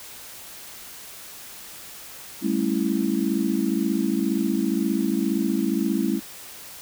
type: chord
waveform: sine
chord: A dominant seventh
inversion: third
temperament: just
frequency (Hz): 198 / 220 / 275 / 330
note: G3 / A3 / C#4 / E4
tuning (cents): +18 / 0 / -14 / +2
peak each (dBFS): -26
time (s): 2.41-6.21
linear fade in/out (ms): 50
effects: white hiss -41 dBFS RMS until 6.81 s